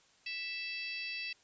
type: harmonic tone with a mistuned harmonic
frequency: 659.3 Hz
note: E5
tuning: in tune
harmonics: 3 / 4 / 5 / 6 / 7 / 8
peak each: -48 / -39 / -51 / -50 / -45 / -51 dBFS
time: 0.26-1.33 s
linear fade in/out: 5 ms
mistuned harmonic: 8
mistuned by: +21 cents
effects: white hiss -66 dBFS RMS until 1.43 s + resampled to 16000 Hz